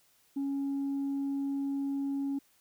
sine tone, 277.2 Hz, C#4, in tune, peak -28 dBFS, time 0.36-2.39 s, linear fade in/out 10 ms, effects tanh soft clip ceiling -28 dBFS + white hiss -67 dBFS RMS until 2.6 s

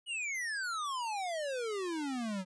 square exponential sweep, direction down, 2960 to 180 Hz, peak -35 dBFS, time 0.06-2.45 s, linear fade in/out 50 ms, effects resampled to 22050 Hz

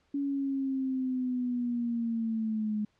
sine linear sweep, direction down, 282.9 to 209.7 Hz, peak -28 dBFS, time 0.14-2.85 s, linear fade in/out 5 ms, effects pink hiss -71 dBFS RMS until 2.99 s + low-pass 5000 Hz 12 dB/octave

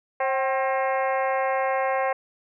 harmonic tone with a mistuned harmonic, 267.2 Hz, C4, 36 cents sharp, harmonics 2 / 3 / 4 / 5 / 6 / 7 / 8 / 9 / 10, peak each -25 / -26 / -29 / -41 / -35 / -35 / -35 / -44 / -45 dBFS, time 0.2-2.13 s, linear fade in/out 5 ms, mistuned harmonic 3, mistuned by -60 cents, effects none

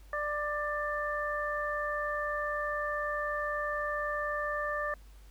harmonic tone, 592 Hz, D5, 14 cents sharp, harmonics 1 / 2 / 3, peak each -35 / -35 / -35 dBFS, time 0.13-4.94 s, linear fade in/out 2 ms, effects added 50 Hz sine -50 dBFS peak until 5.3 s + pink hiss -63 dBFS RMS until 5.3 s

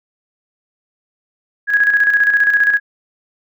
sine tone with tremolo, 1661.2 Hz, G#6, in tune, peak -8 dBFS, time 1.67-2.8 s, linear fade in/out 50 ms, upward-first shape square, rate 15 Hz, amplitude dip 50%, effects none

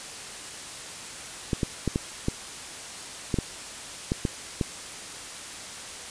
clicks, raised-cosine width 3 ms, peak -11 dBFS, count 10, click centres 1.532 / 1.632 / 1.877 / 1.959 / 2.284 / 3.342 / 3.387 / 4.119 / 4.252 / 4.612 s, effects white hiss -39 dBFS RMS until 6.1 s + resampled to 22050 Hz

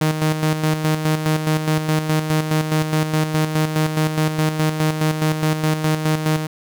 sawtooth tone with tremolo, 155.56 Hz, D#3, in tune, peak -11 dBFS, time 0.01-6.47 s, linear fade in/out 5 ms, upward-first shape square, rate 4.8 Hz, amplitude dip 55%, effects none

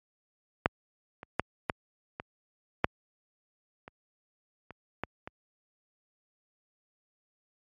clicks, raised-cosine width 0.5 ms, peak -6 / -27 / -10 / -11 / -21 / -6 / -29 / -29 / -16 / -24 dBFS, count 10, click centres 0.659 / 1.231 / 1.396 / 1.698 / 2.199 / 2.844 / 3.879 / 4.707 / 5.036 / 5.275 s, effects high-pass 60 Hz 12 dB/octave + MP3 96 kbps

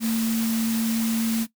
sine tone in noise, 225.9 Hz, A3, 46 cents sharp, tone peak -21 dBFS, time 0-1.47 s, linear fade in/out 50 ms, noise white, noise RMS -32 dBFS, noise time 0-1.47 s, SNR +8 dB, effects noise-tail reverb RT60 0.1 s tail -17 dB re dry

